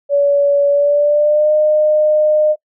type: tone with pitch glide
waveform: sine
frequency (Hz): 569 to 609.8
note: C#5 to D#5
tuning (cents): +45 to -35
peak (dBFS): -9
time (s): 0.09-2.56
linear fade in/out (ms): 50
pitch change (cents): +120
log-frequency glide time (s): 0.69-1.53
effects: noise-tail reverb RT60 0.1 s tail -24 dB re dry